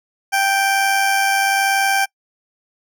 20% pulse tone with amplitude modulation, 784 Hz, G5, in tune, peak -8 dBFS, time 0.32-2.06 s, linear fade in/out 20 ms, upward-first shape sine, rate 101 Hz, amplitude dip 35%, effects noise-tail reverb RT60 0.1 s tail -26 dB re dry

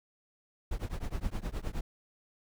brown noise with tremolo, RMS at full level -31 dBFS, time 0.71-1.81 s, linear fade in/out 5 ms, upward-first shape triangle, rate 9.6 Hz, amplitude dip 100%, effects none

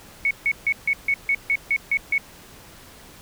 sine tone bursts, 2217 Hz, C#7, in tune, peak -17 dBFS, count 10, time 0.25-2.18 s, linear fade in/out 2 ms, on 58 ms, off 150 ms, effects pink hiss -46 dBFS RMS until 3.21 s

